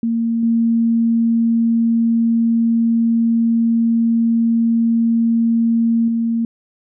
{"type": "tone with level steps", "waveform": "sine", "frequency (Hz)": 230, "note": "A#3", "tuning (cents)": -23, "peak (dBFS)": [-15, -12, -15], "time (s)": [0.03, 6.45], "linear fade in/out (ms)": 2, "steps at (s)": [0.43, 6.08], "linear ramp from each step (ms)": 2, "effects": []}